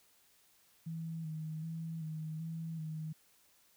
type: tone with vibrato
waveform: sine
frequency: 160 Hz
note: D#3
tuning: 49 cents sharp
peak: -38 dBFS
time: 0.86-3.13 s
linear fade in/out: 10 ms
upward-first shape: square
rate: 1.3 Hz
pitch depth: 34 cents each way
effects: white hiss -68 dBFS RMS until 3.76 s